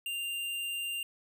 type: tone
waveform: square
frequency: 2789 Hz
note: F7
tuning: 3 cents flat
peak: -34 dBFS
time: 0.06-1.03 s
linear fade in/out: 2 ms
effects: none